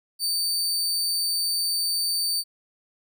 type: tone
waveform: sawtooth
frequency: 4586 Hz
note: D8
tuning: 42 cents flat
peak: -20 dBFS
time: 0.19-2.44 s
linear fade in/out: 50 ms
effects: none